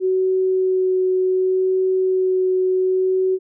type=tone with vibrato; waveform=sine; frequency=373.4 Hz; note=F#4; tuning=16 cents sharp; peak=-15 dBFS; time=0-3.39 s; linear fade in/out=50 ms; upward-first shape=sine; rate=0.68 Hz; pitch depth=9 cents each way; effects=none